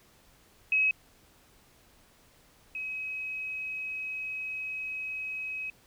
sine tone pair in turn, 2555 / 2545 Hz, D#7 / D#7, +45 / +39 cents, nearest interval unison, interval 6 cents, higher first, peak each -22 / -33 dBFS, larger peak first, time 0.72-0.91 / 2.75-5.7 s, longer second, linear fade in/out 2 ms, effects pink hiss -61 dBFS RMS until 5.86 s

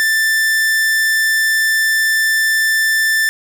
45% pulse tone, 1771 Hz, A6, 11 cents sharp, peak -12 dBFS, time 0-3.29 s, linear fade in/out 0 ms, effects none

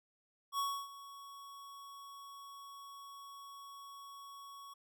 square tone with ADSR envelope, 1115 Hz, C#6, 10 cents sharp, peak -33 dBFS, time 0.52-4.74 s, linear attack 66 ms, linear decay 290 ms, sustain -17 dB, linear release 10 ms, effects none

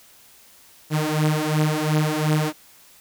sawtooth beating tone pair, 152.2 / 155 Hz, D#3 / D#3, -38 / -6 cents, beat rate 2.8 Hz, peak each -18 dBFS, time 0.9-2.53 s, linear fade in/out 50 ms, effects white hiss -51 dBFS RMS until 3 s

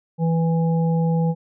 harmonic tone, 164.81 Hz, E3, in tune, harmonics 1 / 3 / 5, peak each -17 / -27 / -31 dBFS, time 0.18-1.35 s, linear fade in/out 50 ms, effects none

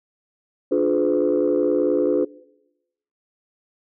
sine chord, D diminished seventh, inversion none, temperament just, 293.7 / 352.4 / 422.9 / 507.5 Hz, D4 / F4 / Ab4 / Cb5, 0 / +16 / +31 / +47 cents, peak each -21 dBFS, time 0.71-2.25 s, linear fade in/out 10 ms, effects noise-tail reverb RT60 0.9 s tail -21 dB re dry + tanh soft clip ceiling -10 dBFS

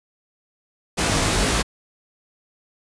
pink noise with comb filter, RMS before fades -20 dBFS, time 0.97-1.63 s, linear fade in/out 20 ms, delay 19 ms, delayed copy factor +0.8, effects resampled to 22050 Hz

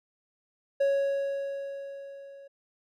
triangle tone with level ramp, 554.4 Hz, C#5, in tune, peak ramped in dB -19 to -44 dBFS, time 0.8-2.48 s, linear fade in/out 10 ms, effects none

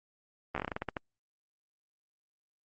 slowing click train, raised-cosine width 0.5 ms, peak -18 dBFS, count 12, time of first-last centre 0.55-0.968 s, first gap 13 ms, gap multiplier 1.2, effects Opus 24 kbps

